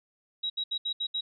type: tone bursts at uneven times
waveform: sine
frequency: 3844 Hz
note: B7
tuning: 48 cents flat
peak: -28 dBFS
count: 6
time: 0.43-0.5 / 0.57-0.64 / 0.71-0.78 / 0.85-0.93 / 1-1.07 / 1.14-1.21 s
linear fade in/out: 10 ms
effects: none